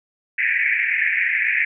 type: band-pass noise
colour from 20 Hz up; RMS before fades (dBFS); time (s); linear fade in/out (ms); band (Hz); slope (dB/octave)
white; -20; 0.38-1.65; 5; 1700 to 2400; 96
effects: none